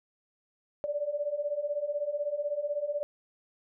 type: beating tone pair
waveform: sine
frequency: 573 / 589 Hz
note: D5 / D5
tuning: -43 / +5 cents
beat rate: 16 Hz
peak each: -34 / -31 dBFS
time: 0.84-3.03 s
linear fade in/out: 0 ms
effects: none